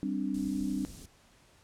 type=chord; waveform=sine; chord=G suspended fourth; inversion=none; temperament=equal; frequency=196 / 261.6 / 293.7 Hz; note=G3 / C4 / D4; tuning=0 / 0 / 0 cents; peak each=-34 dBFS; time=0.03-0.85 s; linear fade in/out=0 ms
type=band-stop noise; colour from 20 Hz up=pink; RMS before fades=-47 dBFS; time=0.34-1.06 s; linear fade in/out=5 ms; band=280 to 5500 Hz; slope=12 dB/octave
effects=pink hiss -62 dBFS RMS until 1.63 s + low-pass 10000 Hz 12 dB/octave